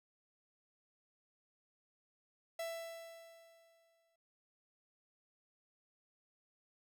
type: tone with exponential decay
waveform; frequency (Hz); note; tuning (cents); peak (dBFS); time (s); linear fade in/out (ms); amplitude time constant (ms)
45% pulse; 664; E5; +12; -38; 2.59-4.16; 5; 340
effects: none